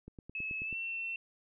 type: click train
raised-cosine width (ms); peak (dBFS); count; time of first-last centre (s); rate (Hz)
3; -34; 7; 0.08-0.727; 9.27
type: tone with pitch glide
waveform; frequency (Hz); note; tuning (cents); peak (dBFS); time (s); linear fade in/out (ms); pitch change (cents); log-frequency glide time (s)
sine; 2592 to 2699; E7 to E7; -30 to +40; -35; 0.35-1.16; 2; +70; 0.63-0.76
effects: none